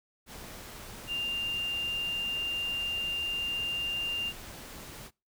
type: tone in noise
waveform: sine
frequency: 2794 Hz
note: F7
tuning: in tune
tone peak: -30 dBFS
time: 1.07-4.33 s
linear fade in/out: 50 ms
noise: pink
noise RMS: -45 dBFS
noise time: 0.26-5.11 s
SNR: +12 dB
effects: noise-tail reverb RT60 0.3 s tail -26 dB re dry